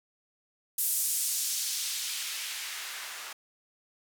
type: noise with band-pass filter sweep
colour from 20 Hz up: blue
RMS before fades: -33 dBFS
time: 0.78-3.33 s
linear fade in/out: 5 ms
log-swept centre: 11000 to 1100 Hz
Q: 0.94
effects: none